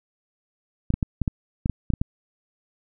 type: clicks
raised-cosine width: 5 ms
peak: -10 dBFS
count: 10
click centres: 0.904 / 0.94 / 1.028 / 1.217 / 1.278 / 1.659 / 1.697 / 1.903 / 1.937 / 2.015 s
effects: none